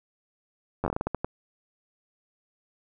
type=slowing click train; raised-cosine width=1 ms; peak=-13 dBFS; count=11; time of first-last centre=0.84-1.246 s; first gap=10 ms; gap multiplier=1.29; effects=none